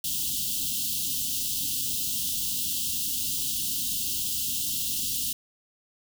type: band-stop noise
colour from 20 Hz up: white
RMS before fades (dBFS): -29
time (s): 0.04-5.33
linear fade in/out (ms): 5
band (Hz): 300 to 2800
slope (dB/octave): 96
effects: none